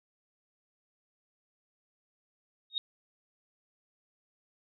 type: tone with exponential growth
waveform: sine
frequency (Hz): 3729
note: A#7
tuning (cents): 0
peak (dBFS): -24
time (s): 2.7-2.78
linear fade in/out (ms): 1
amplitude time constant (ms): 16
effects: none